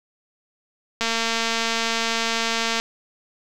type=click train; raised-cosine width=0.2 ms; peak=-6 dBFS; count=409; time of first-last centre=1.01-2.799 s; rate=228 Hz; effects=none

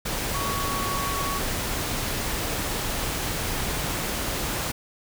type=tone in noise; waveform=sine; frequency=1119 Hz; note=C#6; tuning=16 cents sharp; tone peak=-29 dBFS; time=0.34-1.39 s; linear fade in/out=10 ms; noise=pink; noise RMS=-28 dBFS; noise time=0.05-4.72 s; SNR=-4 dB; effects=none

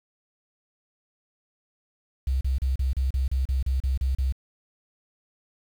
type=tone bursts; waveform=sine; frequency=65.8 Hz; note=C2; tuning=10 cents sharp; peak=-21 dBFS; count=12; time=2.27-4.324 s; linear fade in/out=5 ms; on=140 ms; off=34 ms; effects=8-bit

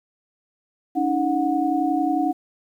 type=tone cluster; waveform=sine; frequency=284.2 / 315.3 / 731 Hz; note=C#4 / D#4 / F#5; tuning=+43 / +23 / -21 cents; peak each=-23 dBFS; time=0.95-2.33 s; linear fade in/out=20 ms; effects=9-bit

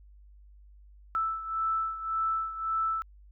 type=beating tone pair; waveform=sine; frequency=1318.5 / 1320.3 Hz; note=E6 / E6; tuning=0 / +2 cents; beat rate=1.8 Hz; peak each=-29 / -34 dBFS; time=1.15-3.02 s; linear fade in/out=0 ms; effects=added 50 Hz sine -51 dBFS peak until 3.31 s

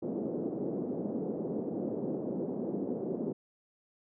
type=band-pass noise; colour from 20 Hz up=pink; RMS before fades=-35 dBFS; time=0.02-3.33 s; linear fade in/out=10 ms; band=200 to 490 Hz; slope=24 dB/octave; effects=none

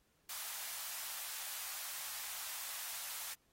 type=high-pass noise; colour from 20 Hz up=white; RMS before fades=-44 dBFS; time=0.29-3.34 s; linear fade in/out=5 ms; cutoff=710 Hz; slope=24 dB/octave; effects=pink hiss -75 dBFS RMS until 3.52 s + AAC 48 kbps

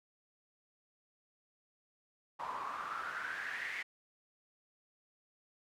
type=noise with band-pass filter sweep; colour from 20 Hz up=pink; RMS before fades=-41 dBFS; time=2.39-3.83 s; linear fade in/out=10 ms; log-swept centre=960 to 2100 Hz; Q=7.5; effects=none

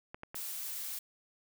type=clicks; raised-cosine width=0.5 ms; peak=-28 dBFS; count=3; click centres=0.145 / 0.234 / 0.345 s
type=noise; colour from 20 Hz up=blue; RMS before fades=-40 dBFS; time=0.35-0.99 s; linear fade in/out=5 ms
effects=none

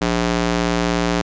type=tone with high-pass filter; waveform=square; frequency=58.27 Hz; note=A#1; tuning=in tune; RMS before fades=-19 dBFS; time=0.01-1.22 s; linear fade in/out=10 ms; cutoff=170 Hz; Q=0.63; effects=resampled to 16000 Hz

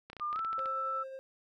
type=clicks; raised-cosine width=0.3 ms; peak=-30 dBFS; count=11; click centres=0.1 / 0.131 / 0.167 / 0.198 / 0.329 / 0.36 / 0.392 / 0.448 / 0.53 / 0.592 / 0.658 s
type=tone with pitch glide; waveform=sine; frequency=1200 to 1323.8 Hz; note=D6 to E6; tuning=+37 to +7 cents; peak=-32 dBFS; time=0.2-1.04 s; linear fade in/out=20 ms; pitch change=+170 cents; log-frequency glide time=0.33-0.38 s
type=tone with tremolo; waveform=triangle; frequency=531 Hz; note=C5; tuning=25 cents sharp; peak=-38 dBFS; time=0.58-1.19 s; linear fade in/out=0 ms; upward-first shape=triangle; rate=11 Hz; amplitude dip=35%
effects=none

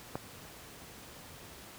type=click; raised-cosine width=1 ms; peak=-20 dBFS; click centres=0.155 s; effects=pink hiss -50 dBFS RMS until 1.78 s + high-pass 60 Hz 12 dB/octave

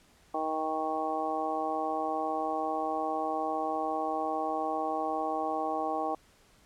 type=harmonic tone; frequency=157.6 Hz; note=D#3; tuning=23 cents sharp; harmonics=2 / 3 / 4 / 5 / 6 / 7; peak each=-37 / -38 / -36 / -32 / -45 / -37 dBFS; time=0.34-6.15 s; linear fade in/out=5 ms; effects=pink hiss -62 dBFS RMS until 6.65 s + low-pass 11000 Hz 12 dB/octave

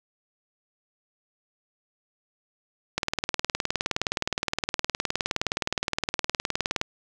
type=click train; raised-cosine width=0.2 ms; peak=-7 dBFS; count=75; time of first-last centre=2.98-6.814 s; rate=19.3 Hz; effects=none

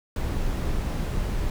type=noise; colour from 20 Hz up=brown; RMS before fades=-26 dBFS; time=0.16-1.5 s; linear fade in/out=2 ms; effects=none

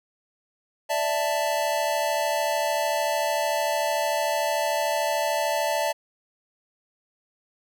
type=chord; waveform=square; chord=D suspended second; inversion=none; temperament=just; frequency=587.3 / 660.7 / 881 Hz; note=D5 / E5 / A5; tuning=0 / +4 / +2 cents; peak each=-28 dBFS; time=0.89-5.93 s; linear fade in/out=20 ms; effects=none

